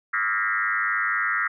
sine tone with frequency modulation, 1615 Hz, G#6, 49 cents flat, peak -21 dBFS, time 0.13-1.48 s, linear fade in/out 10 ms, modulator 104 Hz, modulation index 3.6, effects none

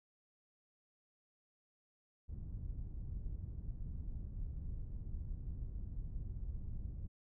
pink low-pass noise, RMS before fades -43 dBFS, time 2.28-7.08 s, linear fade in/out 20 ms, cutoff 100 Hz, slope 12 dB/octave, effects none

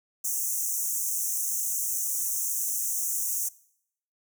pink high-pass noise, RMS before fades -29 dBFS, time 0.24-3.49 s, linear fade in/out 10 ms, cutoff 5900 Hz, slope 96 dB/octave, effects noise-tail reverb RT60 0.7 s tail -21 dB re dry

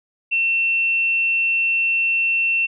sine tone, 2700 Hz, E7, 41 cents sharp, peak -16 dBFS, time 0.31-2.67 s, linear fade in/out 20 ms, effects none

